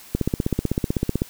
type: click train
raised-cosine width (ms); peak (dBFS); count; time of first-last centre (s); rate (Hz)
3; -7; 18; 0.15-1.219; 15.9
effects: white hiss -45 dBFS RMS until 1.29 s